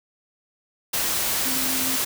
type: tone in noise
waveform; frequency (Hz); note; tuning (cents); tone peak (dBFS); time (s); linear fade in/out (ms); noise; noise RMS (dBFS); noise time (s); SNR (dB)
sine; 261.6; C4; 0; -31; 1.45-1.97; 10; white; -24; 0.93-2.05; -10
effects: none